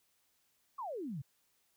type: exponential sweep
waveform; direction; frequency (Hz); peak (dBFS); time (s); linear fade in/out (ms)
sine; down; 1164 to 123.47; -38; 0.78-1.22; 10
effects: white hiss -75 dBFS RMS until 1.76 s